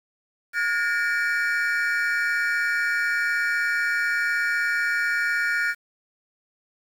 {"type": "tone cluster", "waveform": "triangle", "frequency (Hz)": [1435, 1658, 1814, 2309], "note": ["F6", "G#6", "A#6", "D7"], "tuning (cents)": [47, -3, -48, -30], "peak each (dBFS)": [-22, -29, -25, -29], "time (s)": [0.53, 5.75], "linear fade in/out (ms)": 50, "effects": ["8-bit"]}